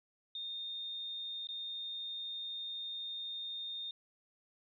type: tone with dropouts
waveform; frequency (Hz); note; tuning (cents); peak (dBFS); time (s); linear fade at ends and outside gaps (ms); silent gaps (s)
sine; 3656; A#7; -34; -39; 0.35-3.91; 2; 1.471-1.488
effects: 13-bit